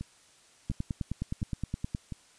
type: two click trains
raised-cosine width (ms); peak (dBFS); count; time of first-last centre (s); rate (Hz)
5; -24 / -19; 4 / 13; 0.01-2.123 / 0.7-1.949; 1.42 / 9.61
effects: white hiss -60 dBFS RMS until 2.38 s + resampled to 22050 Hz